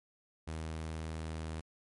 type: tone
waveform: sawtooth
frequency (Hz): 79.6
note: D#2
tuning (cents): +40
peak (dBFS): -34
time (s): 0.47-1.61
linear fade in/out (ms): 10
effects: MP3 48 kbps